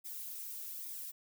violet noise with flanger, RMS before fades -44 dBFS, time 0.04-1.12 s, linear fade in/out 20 ms, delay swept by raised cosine 0.68 to 2.78 ms, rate 1.2 Hz, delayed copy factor -0.7, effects none

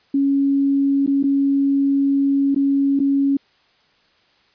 sine tone with dropouts, 277.2 Hz, C#4, in tune, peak -14 dBFS, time 0.14-3.37 s, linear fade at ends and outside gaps 5 ms, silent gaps 1.064-1.075 / 1.229-1.238 / 2.547-2.56 / 2.993-3 s, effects white hiss -58 dBFS RMS until 4.54 s + resampled to 11025 Hz

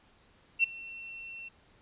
sine tone with ADSR envelope, 2705 Hz, E7, 44 cents sharp, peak -19 dBFS, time 0.59-1.49 s, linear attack 46 ms, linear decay 10 ms, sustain -22 dB, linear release 12 ms, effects pink hiss -63 dBFS RMS until 1.81 s + resampled to 8000 Hz

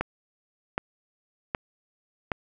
click train, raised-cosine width 0.5 ms, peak -11 dBFS, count 4, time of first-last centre 0.01-2.318 s, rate 1.3 Hz, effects none

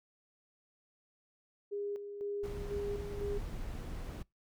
sine tone with tremolo, 407.1 Hz, G#4, 35 cents flat, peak -35 dBFS, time 1.71-3.39 s, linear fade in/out 20 ms, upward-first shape square, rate 2 Hz, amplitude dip 55%
brown noise, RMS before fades -41 dBFS, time 2.43-4.23 s, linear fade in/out 10 ms
effects noise-tail reverb RT60 0.2 s tail -25 dB re dry

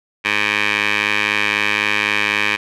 15% pulse tone with band-pass filter, 103.9 Hz, G#2, 1 cent sharp, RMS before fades -18 dBFS, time 0.24-2.57 s, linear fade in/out 20 ms, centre 2300 Hz, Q 3.2, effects none

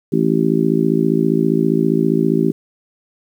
harmonic tone, 55 Hz, A1, in tune, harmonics 3 / 4 / 5 / 6 / 7, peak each -19 / -19 / -19 / -19 / -19 dBFS, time 0.12-2.52 s, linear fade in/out 10 ms, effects 8-bit

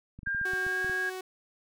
clicks, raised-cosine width 5 ms, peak -32 dBFS, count 9, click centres 0.19 / 0.232 / 0.273 / 0.348 / 0.414 / 0.535 / 0.666 / 0.846 / 0.897 s
sine tone with pitch glide, 1601 to 1637.5 Hz, G6 to G#6, +36 to -25 cents, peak -28 dBFS, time 0.26-1.1 s, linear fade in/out 10 ms, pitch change +39 cents, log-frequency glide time 0.58-0.86 s
sawtooth tone, 372.6 Hz, F#4, 12 cents sharp, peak -32 dBFS, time 0.45-1.21 s, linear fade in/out 5 ms
effects none

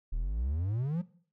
triangle exponential sweep, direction up, 35.33 to 184.1 Hz, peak -27 dBFS, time 0.12-1.02 s, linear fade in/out 10 ms, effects noise-tail reverb RT60 0.5 s tail -18 dB re dry

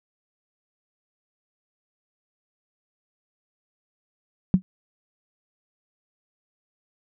sine tone with exponential decay, 186 Hz, F#3, 9 cents sharp, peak -8 dBFS, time 4.54-4.62 s, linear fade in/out 0 ms, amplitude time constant 16 ms, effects none

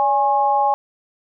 sine tone with amplitude modulation, 828 Hz, G#5, 5 cents flat, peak -10 dBFS, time 0-0.74 s, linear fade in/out 0 ms, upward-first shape sine, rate 254 Hz, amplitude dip 85%, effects none

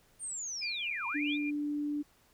sine linear two-way sweep, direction down then up, 9040 to 880 to 3867 Hz, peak -36 dBFS, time 0.19-1.38 s, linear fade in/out 50 ms, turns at 1.07 s
sine tone with tremolo, 2400 Hz, D7, 37 cents sharp, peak -34 dBFS, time 0.61-1.51 s, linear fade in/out 20 ms, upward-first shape sine, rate 4.6 Hz, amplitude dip 40%
sine tone, 293.7 Hz, D4, in tune, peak -31 dBFS, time 1.14-2.03 s, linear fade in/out 20 ms
effects pink hiss -66 dBFS RMS until 2.33 s

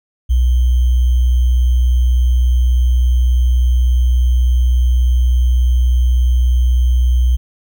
sine tone with sample-and-hold, 61.74 Hz, B1, in tune, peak -9 dBFS, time 0.29-7.37 s, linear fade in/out 20 ms, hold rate 3150 Hz, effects none

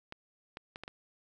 clicks, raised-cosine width 0.3 ms, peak -26 dBFS, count 5, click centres 0.124 / 0.571 / 0.759 / 0.836 / 0.879 s, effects none

